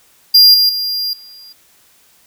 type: tone with level steps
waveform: square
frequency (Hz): 4800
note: D8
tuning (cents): +37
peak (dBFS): -4 / -9 / -17 / -36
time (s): 0.34-1.53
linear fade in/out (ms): 10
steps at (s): 0.54 / 0.69 / 1.13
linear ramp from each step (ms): 2
effects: white hiss -51 dBFS RMS until 2.26 s